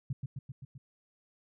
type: tone with echo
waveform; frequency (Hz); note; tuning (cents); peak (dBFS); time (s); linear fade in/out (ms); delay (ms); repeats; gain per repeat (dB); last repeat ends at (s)
sine; 132.8; C3; +26; -30; 0.1-0.13; 5; 130; 5; -3; 0.78
effects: none